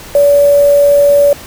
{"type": "tone with quantisation", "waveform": "sine", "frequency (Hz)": 572, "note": "D5", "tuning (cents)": -46, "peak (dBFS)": -4, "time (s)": [0.15, 1.33], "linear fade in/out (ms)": 2, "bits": 4, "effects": ["pink hiss -31 dBFS RMS until 1.46 s"]}